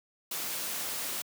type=noise; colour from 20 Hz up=white; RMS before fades=-35 dBFS; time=0.31-1.22 s; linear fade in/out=5 ms; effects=high-pass 150 Hz 12 dB/octave